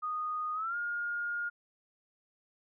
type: tone with pitch glide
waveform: sine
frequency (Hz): 1237 to 1420.9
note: D#6 to F6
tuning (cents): -10 to +29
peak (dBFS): -32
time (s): 0.02-1.5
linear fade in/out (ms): 20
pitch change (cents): +239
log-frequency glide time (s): 0.54-0.76
effects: none